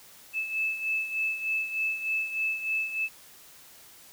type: beating tone pair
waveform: sine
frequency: 2616 / 2619.3 Hz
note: E7 / E7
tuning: -14 / -12 cents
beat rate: 3.3 Hz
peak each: -28 / -34 dBFS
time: 0.33-3.09 s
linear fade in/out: 50 ms
effects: white hiss -52 dBFS RMS until 4.12 s